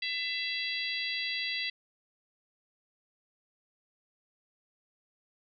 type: harmonic tone with a mistuned harmonic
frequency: 669 Hz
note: E5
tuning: 25 cents sharp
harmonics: 3 / 4 / 5 / 6 / 7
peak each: -36 / -37 / -38 / -39 / -39 dBFS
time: 0.02-1.7 s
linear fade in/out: 5 ms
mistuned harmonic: 6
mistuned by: -24 cents
effects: none